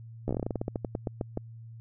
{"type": "slowing click train", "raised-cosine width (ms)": 2, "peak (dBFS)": -17, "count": 19, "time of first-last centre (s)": [0.28, 1.374], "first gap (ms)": 13, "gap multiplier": 1.16, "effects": ["added 114 Hz sine -43 dBFS peak until 1.8 s"]}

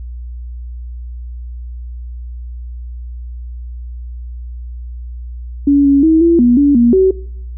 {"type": "tone with pitch steps", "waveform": "sine", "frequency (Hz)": [283.5, 279.3, 320.4, 336.9, 242.2, 285.7, 237.3, 378.7], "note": ["C#4", "C#4", "E4", "E4", "B3", "D4", "A#3", "F#4"], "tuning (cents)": [39, 13, -49, 38, -34, -48, 31, 40], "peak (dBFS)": -6, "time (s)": [5.67, 7.11], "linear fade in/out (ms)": 5, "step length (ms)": 180, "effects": ["noise-tail reverb RT60 0.7 s tail -21 dB re dry", "added 60 Hz sine -24 dBFS peak until 7.57 s"]}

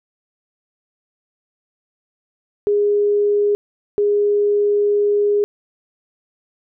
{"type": "tone bursts at uneven times", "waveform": "sine", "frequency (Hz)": 411.5, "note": "G#4", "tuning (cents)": -16, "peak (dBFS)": -13, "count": 2, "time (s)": [[2.67, 3.55], [3.98, 5.44]], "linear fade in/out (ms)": 0, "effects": []}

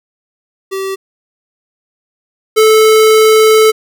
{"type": "tone pair in turn", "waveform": "square", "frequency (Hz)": [385.8, 436.3], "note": ["G4", "A4"], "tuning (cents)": [-28, -15], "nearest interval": "major second", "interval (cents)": 213, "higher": "second", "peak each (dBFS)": [-17, -5], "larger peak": "second", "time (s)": [[0.71, 0.96], [2.56, 3.72]], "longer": "second", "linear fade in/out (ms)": 20, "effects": []}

